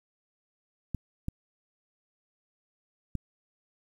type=clicks; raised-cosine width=5 ms; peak=-19 dBFS; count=3; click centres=0.947 / 1.284 / 3.153 s; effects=9-bit

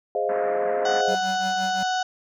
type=chord; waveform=sine; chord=F minor seventh; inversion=first; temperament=equal; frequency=415.3 / 523.3 / 622.3 / 698.5 Hz; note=Ab4 / C5 / Eb5 / F5; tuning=0 / 0 / 0 / 0 cents; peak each=-27 dBFS; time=0.15-1.15 s; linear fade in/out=2 ms
type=band-pass noise; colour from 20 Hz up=white; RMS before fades=-35 dBFS; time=0.29-1.01 s; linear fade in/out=2 ms; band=170 to 1900 Hz; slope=48 dB/octave
type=harmonic tone; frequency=742 Hz; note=F#5; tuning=5 cents sharp; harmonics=1 / 2 / 4 / 5 / 6 / 7 / 8 / 9; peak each=-23 / -29 / -35 / -37 / -39 / -40 / -41 / -42 dBFS; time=0.85-2.03 s; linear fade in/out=5 ms
type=tone with tremolo; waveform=square; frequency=190.6 Hz; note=G3; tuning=48 cents flat; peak=-31 dBFS; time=1.08-1.83 s; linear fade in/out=0 ms; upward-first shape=triangle; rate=5.8 Hz; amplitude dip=90%
effects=none

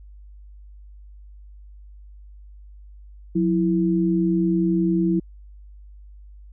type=tone pair together; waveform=sine; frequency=181.07 / 329.6 Hz; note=F#3 / E4; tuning=-37 / 0 cents; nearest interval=minor seventh; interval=1037 cents; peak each=-20 dBFS; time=3.35-5.2 s; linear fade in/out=10 ms; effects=added 50 Hz sine -41 dBFS peak until 6.52 s

